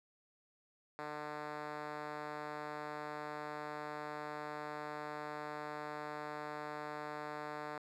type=tone with band-pass filter; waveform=5% pulse; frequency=150 Hz; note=D3; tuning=37 cents sharp; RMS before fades=-44 dBFS; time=0.99-7.78 s; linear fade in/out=0 ms; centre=710 Hz; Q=0.55; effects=none